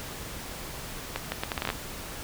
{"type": "accelerating click train", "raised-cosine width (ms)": 0.3, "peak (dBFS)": -12, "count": 10, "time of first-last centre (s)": [1.16, 1.702], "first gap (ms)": 160, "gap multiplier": 0.72, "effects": ["pink hiss -39 dBFS RMS until 2.23 s"]}